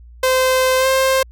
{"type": "tone with pitch glide", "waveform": "sawtooth", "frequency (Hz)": [517, 528.5], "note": ["C5", "C5"], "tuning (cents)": [-21, 17], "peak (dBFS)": -9, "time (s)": [0.23, 1.23], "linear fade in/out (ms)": 5, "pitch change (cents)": 38, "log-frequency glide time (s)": [0.78, 0.87], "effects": ["added 59 Hz sine -38 dBFS peak until 1.31 s"]}